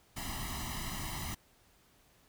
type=noise with comb filter; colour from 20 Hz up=pink; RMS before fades=-39 dBFS; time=0.16-1.35 s; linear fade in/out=10 ms; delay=1 ms; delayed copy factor=+0.95; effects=pink hiss -66 dBFS RMS until 2.28 s